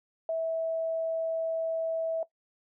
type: tone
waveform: sine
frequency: 652 Hz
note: E5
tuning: 19 cents flat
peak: -27 dBFS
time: 0.29-2.23 s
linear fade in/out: 2 ms
effects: noise-tail reverb RT60 0.1 s tail -17 dB re dry